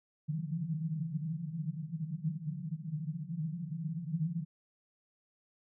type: band-pass noise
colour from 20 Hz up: white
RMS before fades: -37 dBFS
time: 0.28-4.45 s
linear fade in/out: 20 ms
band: 150 to 170 Hz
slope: 96 dB/octave
effects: none